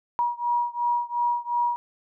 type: beating tone pair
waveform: sine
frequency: 957 / 959.8 Hz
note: A#5 / B5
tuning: +45 / -50 cents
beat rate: 2.8 Hz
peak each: -25 / -26 dBFS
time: 0.19-1.76 s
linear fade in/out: 0 ms
effects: none